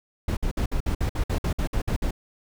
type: noise bursts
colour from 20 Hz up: brown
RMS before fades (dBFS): -24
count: 13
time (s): 0.28-2.109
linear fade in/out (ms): 5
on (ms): 89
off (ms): 56
effects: none